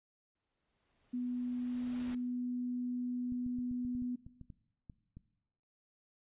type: noise with exponential growth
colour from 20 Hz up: pink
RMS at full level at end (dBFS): -49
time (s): 0.35-2.15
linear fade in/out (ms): 5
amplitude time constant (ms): 390
type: tone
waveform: sine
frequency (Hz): 246.9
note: B3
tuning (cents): 0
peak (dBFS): -34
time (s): 1.13-4.16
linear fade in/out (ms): 10
type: clicks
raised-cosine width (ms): 5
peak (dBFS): -37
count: 12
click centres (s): 3.322 / 3.464 / 3.587 / 3.713 / 3.85 / 3.951 / 4.021 / 4.265 / 4.413 / 4.502 / 4.898 / 5.17
effects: noise-tail reverb RT60 0.9 s tail -19 dB re dry + resampled to 8000 Hz